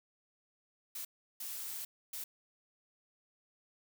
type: noise bursts at uneven times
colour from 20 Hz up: blue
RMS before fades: -42 dBFS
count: 3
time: 0.95-1.05 / 1.4-1.85 / 2.13-2.24 s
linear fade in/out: 5 ms
effects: none